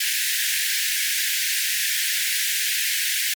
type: high-pass noise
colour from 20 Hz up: pink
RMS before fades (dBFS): -23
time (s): 0-3.34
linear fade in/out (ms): 5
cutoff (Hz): 1600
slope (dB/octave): 96
effects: MP3 96 kbps